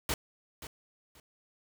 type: noise with echo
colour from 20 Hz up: pink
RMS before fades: -31 dBFS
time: 0.09-0.14 s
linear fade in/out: 2 ms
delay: 530 ms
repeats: 2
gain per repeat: -13 dB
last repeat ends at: 1.2 s
effects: none